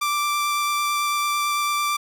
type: tone with vibrato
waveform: sawtooth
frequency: 1174.7 Hz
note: D6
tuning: in tune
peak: -17 dBFS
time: 0.01-1.97 s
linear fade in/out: 10 ms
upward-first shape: sine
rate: 9 Hz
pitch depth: 8 cents each way
effects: none